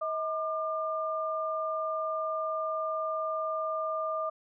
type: tone pair together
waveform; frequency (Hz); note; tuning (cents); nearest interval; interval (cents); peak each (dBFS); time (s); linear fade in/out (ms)
sine; 635.7 / 1200; D#5 / D6; +37 / +37; major seventh; 1100; -32 / -32; 0.01-4.3; 10
effects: none